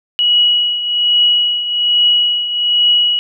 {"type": "tone with tremolo", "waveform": "sine", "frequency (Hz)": 2917, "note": "F#7", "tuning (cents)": -25, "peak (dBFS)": -7, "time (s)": [0.19, 3.19], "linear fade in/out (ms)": 0, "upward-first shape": "triangle", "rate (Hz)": 1.2, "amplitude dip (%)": 70, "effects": []}